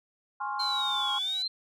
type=chord; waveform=sine; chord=Db major seventh; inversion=second; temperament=equal with one note detuned; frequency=830.6 / 1053.8 / 1108.7 / 1396.9 Hz; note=Ab5 / C6 / Db6 / F6; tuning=0 / +12 / 0 / 0 cents; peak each=-34 / -34 / -40 / -38 dBFS; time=0.4-1.19 s; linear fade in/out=10 ms
type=tone; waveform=5% pulse; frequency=760 Hz; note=F#5; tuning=46 cents sharp; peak=-34 dBFS; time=0.59-1.43 s; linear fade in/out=10 ms
type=exponential two-way sweep; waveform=sine; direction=down then up; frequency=4186 to 3274 to 4186 Hz; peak=-28 dBFS; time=0.59-1.48 s; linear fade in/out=10 ms; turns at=1.14 s
effects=none